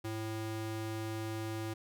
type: ring-modulated tone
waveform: square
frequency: 220 Hz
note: A3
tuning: in tune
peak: -34 dBFS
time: 0.04-1.74 s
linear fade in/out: 10 ms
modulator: 115 Hz
effects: none